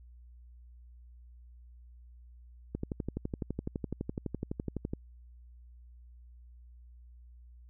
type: click train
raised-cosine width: 3 ms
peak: -21 dBFS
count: 27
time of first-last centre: 2.75-4.935 s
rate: 11.9 Hz
effects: added 60 Hz sine -51 dBFS peak until 7.69 s